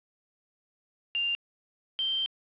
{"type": "tone pair in turn", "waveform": "sine", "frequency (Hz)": [2793, 3135], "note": ["F7", "G7"], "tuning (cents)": [-1, -1], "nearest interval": "major second", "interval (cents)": 200, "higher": "second", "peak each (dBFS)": -26, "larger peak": "neither", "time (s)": [[1.15, 1.35], [1.99, 2.26]], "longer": "second", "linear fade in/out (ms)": 0, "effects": ["resampled to 8000 Hz", "9-bit"]}